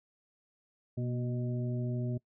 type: harmonic tone with a mistuned harmonic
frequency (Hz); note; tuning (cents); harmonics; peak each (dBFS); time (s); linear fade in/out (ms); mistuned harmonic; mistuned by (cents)
123.47; B2; 0; 1 / 2 / 3 / 5; -32 / -38 / -42 / -46; 0.97-2.18; 10; 2; -47
effects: noise-tail reverb RT60 0.1 s tail -22 dB re dry